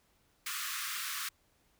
pink high-pass noise, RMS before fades -38 dBFS, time 0.46-1.29 s, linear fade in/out 5 ms, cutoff 1100 Hz, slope 96 dB/octave, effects pink hiss -71 dBFS RMS until 1.79 s

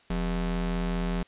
square ring-modulated tone, 110 Hz, A2, in tune, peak -24 dBFS, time 0.1-1.23 s, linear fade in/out 5 ms, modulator 67.6 Hz, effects white hiss -60 dBFS RMS until 1.27 s + resampled to 8000 Hz

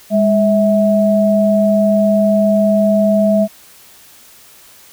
sine tone pair together, 204.7 / 650 Hz, G#3 / E5, -25 / -24 cents, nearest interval octave + minor sixth, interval 2001 cents, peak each -12 / -12 dBFS, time 0.1-3.48 s, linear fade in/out 50 ms, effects white hiss -43 dBFS RMS until 4.92 s

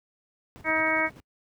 brown noise with tremolo, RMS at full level -41 dBFS, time 0.56-1.2 s, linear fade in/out 0 ms, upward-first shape square, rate 10 Hz, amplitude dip 50%
harmonic tone, 316.8 Hz, D#4, 31 cents sharp, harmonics 1 / 2 / 3 / 4 / 5 / 6 / 7, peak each -32 / -30 / -31 / -32 / -31 / -31 / -26 dBFS, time 0.64-1.1 s, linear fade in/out 50 ms
effects noise-tail reverb RT60 0.1 s tail -25 dB re dry + high-pass 100 Hz 12 dB/octave

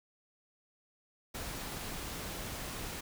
pink noise, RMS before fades -41 dBFS, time 1.34-3.01 s, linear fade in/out 10 ms, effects none

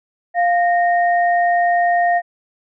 sine tone pair together, 700 / 1850 Hz, F5 / A#6, +4 / -14 cents, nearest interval octave + perfect fourth, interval 1682 cents, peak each -13 / -21 dBFS, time 0.34-2.22 s, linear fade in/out 50 ms, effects none

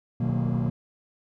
triangle chord, B major seventh, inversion none, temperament just, 123.47 / 154.34 / 185.21 / 231.5 Hz, B2 / D#3 / F#3 / A#3, 0 / -14 / +2 / -12 cents, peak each -24 / -29 / -29 / -27 dBFS, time 0.2-0.7 s, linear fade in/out 5 ms
pink low-pass noise, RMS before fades -40 dBFS, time 0.23-0.69 s, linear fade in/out 10 ms, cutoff 1200 Hz, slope 48 dB/octave
effects none

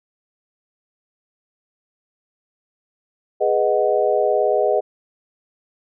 sine chord, G# minor seventh, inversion none, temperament equal, 415.3 / 493.9 / 622.3 / 740 Hz, G#4 / B4 / D#5 / F#5, 0 / 0 / 0 / 0 cents, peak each -20 / -21 / -19 / -23 dBFS, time 3.4-4.81 s, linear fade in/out 20 ms, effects none

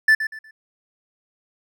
triangle tone with echo, 1756 Hz, A6, 4 cents flat, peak -9 dBFS, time 0.08-0.15 s, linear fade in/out 5 ms, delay 120 ms, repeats 3, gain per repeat -11 dB, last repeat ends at 0.51 s, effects none

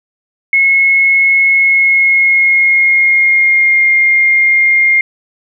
sine tone with pitch glide, 2178 to 2121 Hz, C#7 to C7, -31 to +23 cents, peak -6 dBFS, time 0.53-5.01 s, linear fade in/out 2 ms, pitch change -46 cents, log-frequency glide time 1.51-3.88 s, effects none

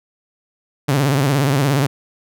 sawtooth tone with vibrato, 138.59 Hz, C#3, in tune, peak -10 dBFS, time 0.88-1.87 s, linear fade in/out 10 ms, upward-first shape sine, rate 17 Hz, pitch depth 120 cents each way, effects none

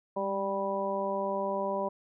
harmonic tone with a mistuned harmonic, 196 Hz, G3, in tune, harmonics 1 / 2 / 3 / 4 / 5, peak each -38 / -36 / -32 / -39 / -34 dBFS, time 0.16-1.89 s, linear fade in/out 10 ms, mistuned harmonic 1, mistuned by +31 cents, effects none

